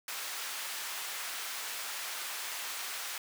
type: high-pass noise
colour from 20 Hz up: pink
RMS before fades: -39 dBFS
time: 0.08-3.18 s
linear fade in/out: 2 ms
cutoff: 1200 Hz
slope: 12 dB/octave
effects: none

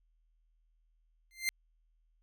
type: tone with exponential growth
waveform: sawtooth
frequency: 2088 Hz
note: C7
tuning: 4 cents flat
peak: -23 dBFS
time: 1.31-1.49 s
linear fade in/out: 0 ms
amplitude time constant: 39 ms
effects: added 40 Hz sine -68 dBFS peak until 2.22 s

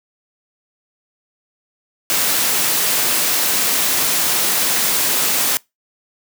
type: noise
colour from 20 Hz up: white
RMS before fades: -17 dBFS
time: 2.1-5.57 s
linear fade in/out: 0 ms
effects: noise-tail reverb RT60 0.2 s tail -24 dB re dry + high-pass 150 Hz 12 dB/octave

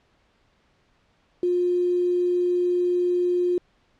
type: tone with quantisation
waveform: sine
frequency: 355.7 Hz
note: F4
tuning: 32 cents sharp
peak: -19 dBFS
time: 1.43-3.58 s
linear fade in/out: 2 ms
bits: 7
effects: pink hiss -64 dBFS RMS until 3.99 s + low-pass 4000 Hz 12 dB/octave

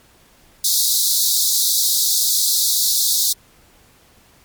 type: high-pass noise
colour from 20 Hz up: pink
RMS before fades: -17 dBFS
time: 0.64-3.33 s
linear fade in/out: 5 ms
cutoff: 3700 Hz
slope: 96 dB/octave
effects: pink hiss -52 dBFS RMS until 4.44 s + MP3 96 kbps

